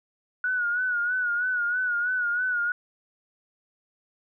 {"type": "tone with vibrato", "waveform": "sine", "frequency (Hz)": 1460, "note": "F#6", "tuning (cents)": -24, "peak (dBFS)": -23, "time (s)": [0.44, 2.72], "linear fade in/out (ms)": 2, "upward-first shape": "sine", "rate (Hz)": 3.1, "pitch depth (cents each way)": 61, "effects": []}